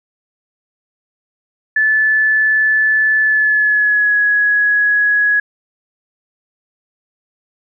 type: tone with pitch glide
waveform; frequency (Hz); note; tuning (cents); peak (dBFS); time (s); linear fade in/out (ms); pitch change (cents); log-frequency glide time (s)
sine; 1739 to 1674.9; A6 to G#6; -21 to +14; -10; 1.76-5.4; 5; -65; 3.21-4.17
effects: none